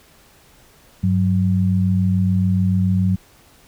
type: tone pair together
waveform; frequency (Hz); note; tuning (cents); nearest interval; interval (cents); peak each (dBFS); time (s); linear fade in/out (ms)
sine; 98 / 185; G2 / F#3; 0 / 0; major seventh; 1100; -17; 1.03-3.16; 10
effects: pink hiss -51 dBFS RMS until 3.67 s